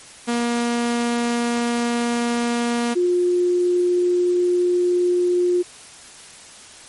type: tone pair in turn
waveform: sawtooth / sine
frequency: 237.4 / 355.7 Hz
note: A#3 / F4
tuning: +32 / +32 cents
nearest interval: perfect fifth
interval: 700 cents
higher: second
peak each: -15 dBFS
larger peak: neither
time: 0.27-2.95 / 2.95-5.63 s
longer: neither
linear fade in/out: 20 ms
effects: white hiss -42 dBFS RMS until 6.88 s + MP3 48 kbps